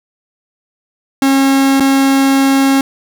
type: tone with dropouts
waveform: 45% pulse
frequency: 271.5 Hz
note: C#4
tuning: 36 cents flat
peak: -8 dBFS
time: 1.22-2.81 s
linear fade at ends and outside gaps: 2 ms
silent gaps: 1.799-1.805 s
effects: none